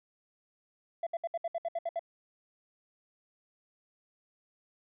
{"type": "tone bursts", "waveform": "triangle", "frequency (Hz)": 674, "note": "E5", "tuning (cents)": 38, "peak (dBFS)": -27, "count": 10, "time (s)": [1.03, 1.994], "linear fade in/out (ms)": 5, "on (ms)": 37, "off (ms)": 66, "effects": ["tanh soft clip ceiling -26 dBFS", "resampled to 8000 Hz"]}